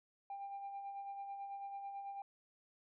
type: tone with tremolo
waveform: sine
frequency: 795 Hz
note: G5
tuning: 24 cents sharp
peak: -40 dBFS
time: 0.3-2.22 s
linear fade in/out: 2 ms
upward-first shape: sine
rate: 9.1 Hz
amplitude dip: 45%
effects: tanh soft clip ceiling -40 dBFS